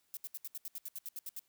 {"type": "noise bursts", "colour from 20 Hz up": "violet", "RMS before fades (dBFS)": -42, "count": 13, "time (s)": [0.14, 1.393], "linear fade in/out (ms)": 0, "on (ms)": 29, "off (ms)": 73, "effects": ["white hiss -75 dBFS RMS until 1.48 s"]}